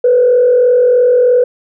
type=tone with frequency modulation; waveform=sine; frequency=493.9 Hz; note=B4; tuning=in tune; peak=-5 dBFS; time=0.04-1.44 s; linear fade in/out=5 ms; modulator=43.1 Hz; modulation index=0.46; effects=tanh soft clip ceiling -1 dBFS